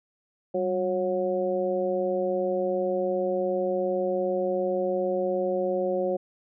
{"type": "harmonic tone with a mistuned harmonic", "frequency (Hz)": 182.7, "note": "F#3", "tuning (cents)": -22, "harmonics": [1, 2, 3, 4], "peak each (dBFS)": [-34, -28, -26, -35], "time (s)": [0.54, 6.17], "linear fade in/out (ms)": 10, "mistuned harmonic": 1, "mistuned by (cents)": 94, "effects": []}